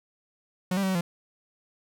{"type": "tone with pitch steps", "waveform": "45% pulse", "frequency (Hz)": [182.9, 197.3, 190.4, 188.3, 172.1], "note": ["F#3", "G3", "F#3", "F#3", "F3"], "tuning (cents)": [-20, 11, 50, 31, -25], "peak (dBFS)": -24, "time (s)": [0.71, 1.01], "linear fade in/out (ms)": 5, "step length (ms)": 60, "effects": []}